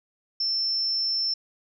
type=tone; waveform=sine; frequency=5350 Hz; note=E8; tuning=25 cents sharp; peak=-23 dBFS; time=0.4-1.34 s; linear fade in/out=5 ms; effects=none